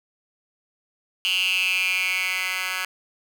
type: tone with high-pass filter sweep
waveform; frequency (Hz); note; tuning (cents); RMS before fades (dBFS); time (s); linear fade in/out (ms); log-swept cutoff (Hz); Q
10% pulse; 185.5; F#3; +5; -24; 1.25-2.85; 0; 2900 to 1800; 8.3
effects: none